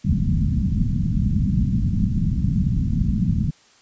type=low-pass noise; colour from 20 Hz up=white; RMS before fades=-20 dBFS; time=0.04-3.51 s; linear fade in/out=10 ms; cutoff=220 Hz; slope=48 dB/octave; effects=white hiss -54 dBFS RMS until 3.81 s + resampled to 16000 Hz